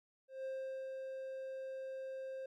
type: tone with ADSR envelope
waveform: triangle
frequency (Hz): 529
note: C5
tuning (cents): +19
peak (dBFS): -37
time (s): 0.28-2.46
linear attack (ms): 170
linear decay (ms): 430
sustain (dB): -3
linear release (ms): 4
effects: none